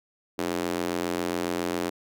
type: tone with high-pass filter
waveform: square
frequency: 43.65 Hz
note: F1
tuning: in tune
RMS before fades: -29 dBFS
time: 0.38-1.9 s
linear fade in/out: 10 ms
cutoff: 320 Hz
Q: 1.6
effects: none